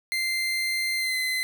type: tone with pitch glide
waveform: 30% pulse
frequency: 2085 to 2044 Hz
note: C7 to C7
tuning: -7 to -41 cents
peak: -22 dBFS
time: 0.12-1.43 s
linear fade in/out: 0 ms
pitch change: -34 cents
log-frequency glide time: 0.97-1.16 s
effects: none